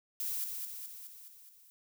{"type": "noise with echo", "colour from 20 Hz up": "violet", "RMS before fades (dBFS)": -36, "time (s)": [0.2, 0.44], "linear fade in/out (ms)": 0, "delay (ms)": 210, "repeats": 6, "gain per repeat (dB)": -4, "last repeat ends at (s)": 1.7, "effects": []}